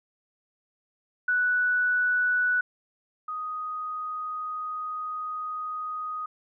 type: tone pair in turn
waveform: sine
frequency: 1480 / 1246.8 Hz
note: F#6 / D#6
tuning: 0 / +3 cents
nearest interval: minor third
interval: 297 cents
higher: first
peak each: -21 / -30 dBFS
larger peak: first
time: 1.28-2.61 / 3.28-6.26 s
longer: second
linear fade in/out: 5 ms
effects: none